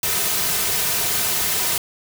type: noise with comb filter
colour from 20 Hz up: white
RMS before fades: -21 dBFS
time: 0.03-1.78 s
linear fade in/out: 2 ms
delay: 3.6 ms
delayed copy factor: -0.55
effects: none